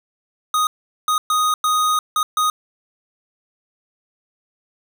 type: tone bursts at uneven times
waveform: square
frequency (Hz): 1244.5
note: D#6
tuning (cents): 0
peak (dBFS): -16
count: 6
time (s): 0.54-0.67 / 1.08-1.18 / 1.3-1.54 / 1.64-1.99 / 2.16-2.23 / 2.37-2.5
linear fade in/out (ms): 2
effects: none